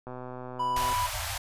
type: click train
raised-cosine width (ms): 1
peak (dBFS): -26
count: 109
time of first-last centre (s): 0.07-0.927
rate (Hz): 126
type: tone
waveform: triangle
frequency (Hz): 987.8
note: B5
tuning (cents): 0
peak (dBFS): -24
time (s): 0.59-1.07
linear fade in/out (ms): 10
type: band-stop noise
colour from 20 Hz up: pink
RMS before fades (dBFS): -33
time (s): 0.76-1.38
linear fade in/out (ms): 5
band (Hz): 110 to 580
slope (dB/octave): 96
effects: resampled to 32000 Hz